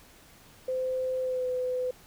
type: tone with pitch glide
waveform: sine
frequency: 515 to 504.4 Hz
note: C5 to B4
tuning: -28 to +36 cents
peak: -27 dBFS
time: 0.68-1.91 s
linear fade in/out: 5 ms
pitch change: -36 cents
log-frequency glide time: 1.21-1.47 s
effects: pink hiss -55 dBFS RMS until 2.06 s